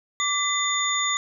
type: tone cluster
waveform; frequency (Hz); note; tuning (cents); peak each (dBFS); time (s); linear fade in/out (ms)
sine; 1161 / 2013 / 3586 / 6840; D6 / B6 / A7 / A8; -20 / +33 / +32 / -50; -27; 0.2-1.17; 0
effects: none